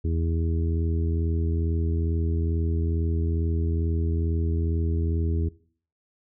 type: harmonic tone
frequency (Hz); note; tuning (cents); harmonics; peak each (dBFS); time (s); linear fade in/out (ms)
82.3; E2; -2; 1 / 2 / 3 / 4 / 5; -23 / -34 / -35 / -35 / -37; 0.04-5.49; 10
effects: noise-tail reverb RT60 0.5 s tail -19 dB re dry